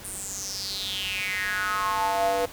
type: tone with high-pass filter sweep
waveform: square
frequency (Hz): 98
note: G2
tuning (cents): 0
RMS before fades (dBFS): -28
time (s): 0.04-2.46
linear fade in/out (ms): 10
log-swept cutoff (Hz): 9700 to 530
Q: 6.2
effects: pink hiss -43 dBFS RMS until 2.52 s